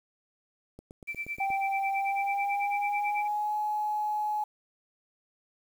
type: click train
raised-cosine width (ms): 2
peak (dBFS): -32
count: 7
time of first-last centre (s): 0.79-1.503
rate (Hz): 8.41
type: tone with tremolo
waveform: sine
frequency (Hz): 2334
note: D7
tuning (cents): -11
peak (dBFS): -30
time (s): 1.07-3.28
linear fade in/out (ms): 20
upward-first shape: sine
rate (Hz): 9.1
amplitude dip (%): 95
type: tone with pitch glide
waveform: sine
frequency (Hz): 784 to 845.1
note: G5 to G#5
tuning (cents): 0 to +30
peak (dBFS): -27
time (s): 1.4-4.44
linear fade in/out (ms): 5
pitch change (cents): +130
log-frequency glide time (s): 1.9-3.56
effects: 9-bit